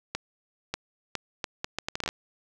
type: accelerating click train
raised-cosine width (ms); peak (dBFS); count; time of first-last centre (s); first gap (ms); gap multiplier
0.2; -12; 13; 0.15-2.089; 590; 0.7
effects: none